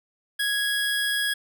25% pulse tone, 1661.2 Hz, G#6, in tune, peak -19 dBFS, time 0.39-1.34 s, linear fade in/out 10 ms, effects none

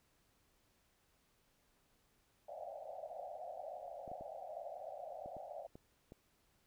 white band-pass noise, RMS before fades -48 dBFS, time 2.48-5.67 s, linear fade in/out 5 ms, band 550 to 760 Hz, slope 96 dB/octave
clicks, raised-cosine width 2 ms, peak -39 dBFS, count 7, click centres 4.078 / 4.116 / 4.21 / 5.26 / 5.367 / 5.755 / 6.121 s
effects pink hiss -75 dBFS RMS until 6.66 s

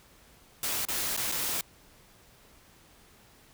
white noise with dropouts, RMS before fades -31 dBFS, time 0.63-1.61 s, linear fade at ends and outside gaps 2 ms, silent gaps 0.852-0.885 / 1.166-1.174 / 1.317-1.321 s, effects pink hiss -58 dBFS RMS until 3.53 s

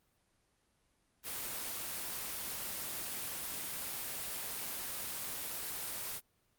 white noise, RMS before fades -40 dBFS, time 1.23-6.21 s, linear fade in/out 50 ms, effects pink hiss -75 dBFS RMS until 6.58 s + Opus 24 kbps

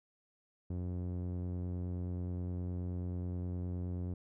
sawtooth tone with low-pass filter, 89.5 Hz, F2, 43 cents sharp, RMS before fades -38 dBFS, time 0.7-4.14 s, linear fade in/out 5 ms, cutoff 360 Hz, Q 0.71, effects none

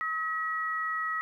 sine tone pair together, 1279 / 1918.9 Hz, D#6 / A#6, +47 / +50 cents, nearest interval perfect fifth, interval 703 cents, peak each -31 / -32 dBFS, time 0.01-1.21 s, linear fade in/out 0 ms, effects 11-bit

